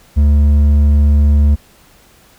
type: tone with hard clipping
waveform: sine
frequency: 73 Hz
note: D2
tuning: 10 cents flat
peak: -8 dBFS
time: 0.16-1.56 s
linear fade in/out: 20 ms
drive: 5 dB
effects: pink hiss -47 dBFS RMS until 2.38 s